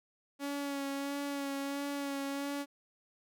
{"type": "tone with vibrato", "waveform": "sawtooth", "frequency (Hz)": 280.3, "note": "C#4", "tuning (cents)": 19, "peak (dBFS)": -31, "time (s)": [0.39, 2.66], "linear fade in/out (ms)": 50, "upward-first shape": "sine", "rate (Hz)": 1.5, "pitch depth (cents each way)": 23, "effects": []}